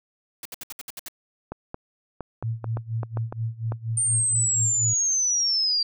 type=noise bursts; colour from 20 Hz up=white; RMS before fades=-36 dBFS; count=8; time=0.43-1.084 s; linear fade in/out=2 ms; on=24 ms; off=66 ms
type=clicks; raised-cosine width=1 ms; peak=-18 dBFS; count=10; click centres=1.52 / 1.744 / 2.207 / 2.426 / 2.643 / 2.771 / 3.032 / 3.172 / 3.325 / 3.721 s
type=tone with tremolo; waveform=sine; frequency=113.5 Hz; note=A#2; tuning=46 cents flat; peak=-23 dBFS; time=2.43-4.94 s; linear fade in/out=10 ms; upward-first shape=sine; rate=4.2 Hz; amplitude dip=90%
type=linear sweep; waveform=sine; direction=down; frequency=8950 to 4685 Hz; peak=-20 dBFS; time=3.97-5.83 s; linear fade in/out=5 ms
effects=none